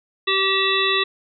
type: harmonic tone with a mistuned harmonic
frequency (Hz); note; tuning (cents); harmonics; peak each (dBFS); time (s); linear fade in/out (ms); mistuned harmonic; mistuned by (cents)
386.3; G4; -25; 1 / 3 / 5 / 7 / 9 / 10; -24 / -24 / -24 / -24 / -24 / -24; 0.27-1.04; 10; 7; -26
effects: none